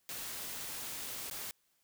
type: noise with dropouts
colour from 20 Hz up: white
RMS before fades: -42 dBFS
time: 0.09-1.51 s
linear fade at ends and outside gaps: 0 ms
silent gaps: 1.299-1.311 s
effects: white hiss -75 dBFS RMS until 1.83 s